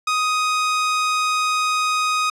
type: tone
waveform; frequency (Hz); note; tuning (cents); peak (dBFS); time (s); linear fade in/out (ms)
sawtooth; 1250; D#6; +8; -14; 0.07-2.3; 5
effects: low-pass 8000 Hz 12 dB/octave